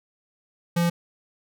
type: tone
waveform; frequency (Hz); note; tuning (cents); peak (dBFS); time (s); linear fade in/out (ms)
square; 171.4; F3; -32; -20; 0.76-0.9; 10
effects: none